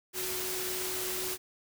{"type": "tone in noise", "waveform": "sine", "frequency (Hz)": 370, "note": "F#4", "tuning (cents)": 0, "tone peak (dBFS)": -39, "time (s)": [0.13, 1.38], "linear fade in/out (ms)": 50, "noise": "white", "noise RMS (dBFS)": -35, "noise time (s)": [0.13, 1.38], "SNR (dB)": -7, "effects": []}